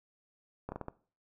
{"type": "slowing click train", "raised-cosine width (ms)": 1, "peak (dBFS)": -24, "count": 5, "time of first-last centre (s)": [0.69, 0.884], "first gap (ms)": 30, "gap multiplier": 1.33, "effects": ["noise-tail reverb RT60 0.4 s tail -19 dB re dry"]}